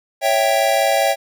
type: chord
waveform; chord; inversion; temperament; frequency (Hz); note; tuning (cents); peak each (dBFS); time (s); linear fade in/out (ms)
square; C# diminished; none; equal; 554.4 / 659.3 / 784; C#5 / E5 / G5; 0 / 0 / 0; -20 / -19 / -19; 0.21-1.16; 50
effects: none